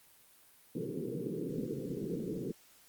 white band-pass noise, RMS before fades -38 dBFS, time 0.75-2.52 s, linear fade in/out 5 ms, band 120 to 480 Hz, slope 96 dB/octave, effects white hiss -62 dBFS RMS until 2.88 s + Opus 32 kbps

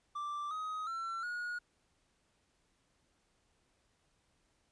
triangle tone with pitch steps, 1174.7 / 1259 / 1349.4 / 1446.2 Hz, D6 / D#6 / E6 / F#6, 0 / +20 / +40 / -40 cents, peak -35 dBFS, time 0.15-1.59 s, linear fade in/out 10 ms, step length 360 ms, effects pink hiss -75 dBFS RMS until 4.71 s + resampled to 22050 Hz

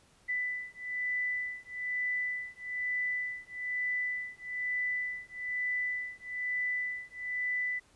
sine beating tone pair, 1990 / 1991.1 Hz, B6 / B6, +13 / +14 cents, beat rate 1.1 Hz, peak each -35 / -35 dBFS, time 0.28-7.8 s, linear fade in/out 20 ms, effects pink hiss -64 dBFS RMS until 7.95 s + resampled to 24000 Hz

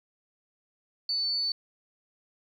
sine tone, 4498 Hz, C#8, 24 cents sharp, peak -26 dBFS, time 1.09-1.52 s, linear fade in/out 2 ms, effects 10-bit

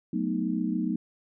sine chord, B dominant seventh, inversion second, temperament equal, 185 / 220 / 246.9 / 311.1 Hz, F#3 / A3 / B3 / D#4, 0 / 0 / 0 / 0 cents, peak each -31 dBFS, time 0.13-0.96 s, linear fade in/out 5 ms, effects none

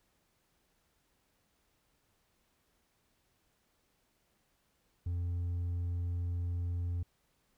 sine tone with hard clipping, 87.31 Hz, F2, in tune, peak -33 dBFS, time 5.06-7.03 s, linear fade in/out 5 ms, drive 2 dB, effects pink hiss -75 dBFS RMS until 7.57 s

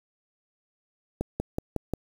accelerating click train, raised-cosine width 2 ms, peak -14 dBFS, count 5, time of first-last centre 1.21-1.936 s, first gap 190 ms, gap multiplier 0.97, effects 7-bit

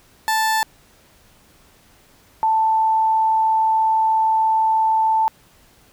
30% pulse / sine tone pair in turn, 880 / 883.1 Hz, A5 / A5, 0 / +6 cents, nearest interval unison, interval 6 cents, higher second, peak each -14 dBFS, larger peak neither, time 0.28-0.63 / 2.43-5.28 s, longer second, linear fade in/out 0 ms, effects pink hiss -53 dBFS RMS until 5.92 s

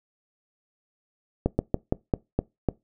slowing click train, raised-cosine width 2 ms, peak -8 dBFS, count 7, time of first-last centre 1.46-2.687 s, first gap 130 ms, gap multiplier 1.18, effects noise-tail reverb RT60 0.2 s tail -22 dB re dry

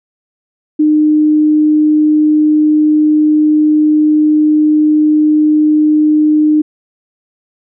sine tone, 304.6 Hz, D#4, 37 cents flat, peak -6 dBFS, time 0.79-6.62 s, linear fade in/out 10 ms, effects none

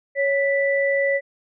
sine tone pair together, 555.2 / 1975.5 Hz, C#5 / B6, +3 / 0 cents, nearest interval octave + minor seventh, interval 2197 cents, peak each -19 / -22 dBFS, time 0.15-1.21 s, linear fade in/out 50 ms, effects none

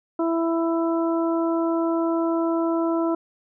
harmonic tone, 331.5 Hz, E4, 10 cents sharp, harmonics 1 / 2 / 3 / 4, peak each -21 / -27 / -31 / -33 dBFS, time 0.19-3.15 s, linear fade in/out 5 ms, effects none

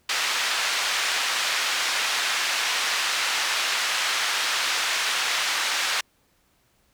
pink band-pass noise, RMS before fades -25 dBFS, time 0.09-6.01 s, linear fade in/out 5 ms, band 1400 to 5600 Hz, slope 12 dB/octave, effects pink hiss -65 dBFS RMS until 6.93 s

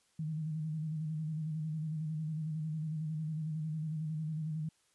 sine tone with vibrato, 156.1 Hz, D#3, 6 cents sharp, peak -34 dBFS, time 0.19-4.69 s, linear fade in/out 5 ms, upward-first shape square, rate 11 Hz, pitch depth 41 cents each way, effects white hiss -72 dBFS RMS until 4.94 s + resampled to 24000 Hz

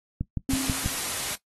click train, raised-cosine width 5 ms, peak -15 dBFS, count 5, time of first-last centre 0.21-0.86 s, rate 6.15 Hz
white noise, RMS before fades -30 dBFS, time 0.49-1.36 s, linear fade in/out 20 ms
sine tone with exponential decay, 265.6 Hz, C4, 26 cents sharp, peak -22 dBFS, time 0.49-1.09 s, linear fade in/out 1 ms, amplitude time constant 130 ms
effects noise-tail reverb RT60 0.1 s tail -17 dB re dry + AAC 32 kbps

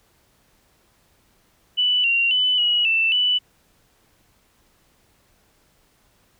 sine tone with pitch steps, 2975 / 2760 / 3002 / 2912 / 2666 / 2975 Hz, F#7 / F7 / F#7 / F#7 / E7 / F#7, +9 / -21 / +24 / -28 / +19 / +9 cents, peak -16 dBFS, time 1.77-3.39 s, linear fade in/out 20 ms, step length 270 ms, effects pink hiss -61 dBFS RMS until 6.39 s

